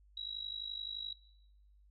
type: tone with amplitude modulation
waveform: sine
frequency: 3874 Hz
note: B7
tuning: 34 cents flat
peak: -36 dBFS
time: 0.17-1.13 s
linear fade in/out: 5 ms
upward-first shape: sine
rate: 51.6 Hz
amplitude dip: 90%
effects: noise-tail reverb RT60 1.0 s tail -19 dB re dry + added 50 Hz sine -61 dBFS peak until 1.9 s